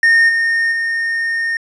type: tone with level steps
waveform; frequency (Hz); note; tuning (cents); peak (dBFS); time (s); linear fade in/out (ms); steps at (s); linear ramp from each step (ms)
triangle; 1834; A#6; -29; -6 / -11 / -14; 0.03-1.57; 2; 0.28 / 0.71; 20
effects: resampled to 22050 Hz